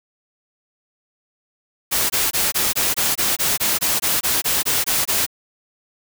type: noise bursts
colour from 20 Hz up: white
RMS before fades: -19 dBFS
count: 16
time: 1.91-5.265 s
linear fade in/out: 20 ms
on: 190 ms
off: 21 ms
effects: none